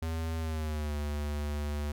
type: tone with pitch glide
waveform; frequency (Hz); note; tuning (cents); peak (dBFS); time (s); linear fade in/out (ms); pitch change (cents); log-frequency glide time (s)
square; 81.2 to 73.61; E2 to D2; -26 to +5; -32; 0.02-1.92; 5; -169; 0.38-0.95
effects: none